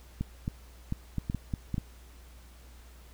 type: clicks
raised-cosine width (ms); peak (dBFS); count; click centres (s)
5; -18; 9; 0.21 / 0.479 / 0.924 / 1.183 / 1.299 / 1.347 / 1.538 / 1.743 / 1.781
effects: added 60 Hz sine -50 dBFS peak until 3.13 s + pink hiss -58 dBFS RMS until 3.13 s